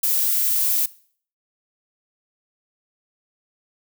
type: noise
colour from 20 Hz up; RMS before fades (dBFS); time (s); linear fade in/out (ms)
violet; -20; 0.03-0.86; 5
effects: noise-tail reverb RT60 0.5 s tail -20 dB re dry